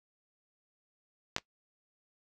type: clicks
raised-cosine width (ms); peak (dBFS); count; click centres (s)
0.2; -11 / -21; 2; 1.364 / 1.383
effects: noise-tail reverb RT60 0.1 s tail -19 dB re dry